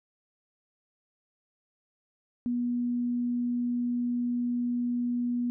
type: tone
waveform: sine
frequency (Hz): 242.5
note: B3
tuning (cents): -31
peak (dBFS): -26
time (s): 2.46-5.5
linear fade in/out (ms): 0
effects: none